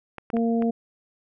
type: clicks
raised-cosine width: 0.5 ms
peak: -20 dBFS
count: 4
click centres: 0.183 / 0.302 / 0.368 / 0.623 s
type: harmonic tone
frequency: 230.6 Hz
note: A#3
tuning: 19 cents flat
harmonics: 1 / 2 / 3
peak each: -21 / -27 / -31 dBFS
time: 0.33-0.71 s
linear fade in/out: 10 ms
effects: none